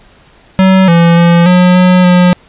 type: tone with pitch steps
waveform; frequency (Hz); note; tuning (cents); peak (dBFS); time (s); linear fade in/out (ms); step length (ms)
square; 189.2 / 169.3 / 170.9 / 180.4 / 182 / 179.3; F#3 / E3 / F3 / F#3 / F#3 / F3; +39 / +46 / -37 / -44 / -28 / +46; -4; 0.59-2.33; 0; 290
effects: pink hiss -43 dBFS RMS until 2.48 s + resampled to 8000 Hz